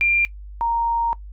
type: tone pair in turn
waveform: sine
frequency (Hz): 2385 / 930.8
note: D7 / A#5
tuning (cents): +26 / -3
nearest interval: octave + major third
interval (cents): 1629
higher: first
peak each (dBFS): -15 / -18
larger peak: first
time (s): 0.01-0.25 / 0.61-1.13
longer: second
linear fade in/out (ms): 0
effects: noise-tail reverb RT60 0.1 s tail -19 dB re dry + added 50 Hz sine -34 dBFS peak until 1.32 s